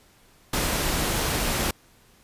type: noise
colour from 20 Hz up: pink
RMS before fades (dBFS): -25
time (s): 0.53-1.71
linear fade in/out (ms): 5
effects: pink hiss -57 dBFS RMS until 2.23 s + resampled to 32000 Hz